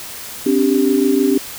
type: chord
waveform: sine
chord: C suspended second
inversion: none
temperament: equal with one note detuned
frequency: 261.6 / 288.1 / 392 Hz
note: C4 / D4 / G4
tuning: 0 / -33 / 0 cents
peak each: -16 dBFS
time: 0.46-1.38 s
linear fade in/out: 5 ms
effects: white hiss -31 dBFS RMS until 1.58 s